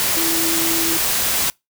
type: tone in noise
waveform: sine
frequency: 329.6 Hz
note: E4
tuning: in tune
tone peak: -23 dBFS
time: 0.17-0.97 s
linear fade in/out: 0 ms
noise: white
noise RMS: -19 dBFS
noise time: 0-1.5 s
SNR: -7 dB
effects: noise-tail reverb RT60 0.2 s tail -26 dB re dry